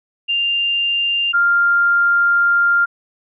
sine tone pair in turn, 2794 / 1397 Hz, F7 / F6, 0 / 0 cents, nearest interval octave, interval 1200 cents, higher first, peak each -15 / -11 dBFS, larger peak second, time 0.28-1.33 / 1.33-2.86 s, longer second, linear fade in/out 20 ms, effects none

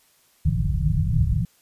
white low-pass noise, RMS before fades -21 dBFS, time 0.45-1.45 s, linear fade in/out 5 ms, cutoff 170 Hz, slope 96 dB/octave, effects white hiss -60 dBFS RMS until 1.61 s + resampled to 32000 Hz

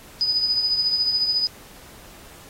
sine tone with tremolo, 4978 Hz, D#8, in tune, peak -16 dBFS, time 0.21-1.47 s, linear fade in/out 0 ms, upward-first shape triangle, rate 14 Hz, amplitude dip 60%, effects pink hiss -46 dBFS RMS until 2.49 s + AAC 48 kbps

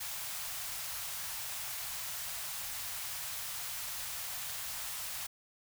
white band-stop noise, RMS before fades -40 dBFS, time 0-5.27 s, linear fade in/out 10 ms, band 150 to 640 Hz, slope 24 dB/octave, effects none

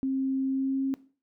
sine tone with pitch glide, 266.5 to 269.1 Hz, C4 to C4, +32 to +49 cents, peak -25 dBFS, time 0.03-0.94 s, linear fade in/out 0 ms, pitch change +17 cents, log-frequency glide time 0.47-0.82 s, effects noise-tail reverb RT60 0.4 s tail -18 dB re dry

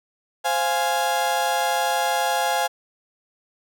35% pulse chord, F minor, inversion second, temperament equal, 523.3 / 698.5 / 830.6 Hz, C5 / F5 / Ab5, 0 / 0 / 0 cents, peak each -26 / -23 / -21 dBFS, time 0.44-2.68 s, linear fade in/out 20 ms, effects none

